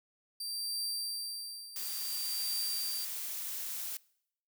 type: tone with tremolo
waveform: sawtooth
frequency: 4696 Hz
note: D8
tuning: 1 cent flat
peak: -30 dBFS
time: 0.4-3.05 s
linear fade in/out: 5 ms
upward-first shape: triangle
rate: 0.57 Hz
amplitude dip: 80%
type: noise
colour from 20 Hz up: blue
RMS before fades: -39 dBFS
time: 1.76-3.97 s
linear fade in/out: 0 ms
effects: noise-tail reverb RT60 0.7 s tail -23 dB re dry